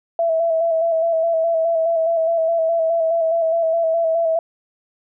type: tone with vibrato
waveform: sine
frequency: 659.3 Hz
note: E5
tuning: in tune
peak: -15 dBFS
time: 0.19-4.39 s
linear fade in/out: 2 ms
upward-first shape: square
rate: 4.8 Hz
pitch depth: 30 cents each way
effects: none